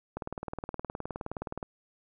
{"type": "click train", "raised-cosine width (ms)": 1, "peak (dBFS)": -21, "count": 29, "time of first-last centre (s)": [0.17, 1.628], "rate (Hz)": 19.2, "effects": []}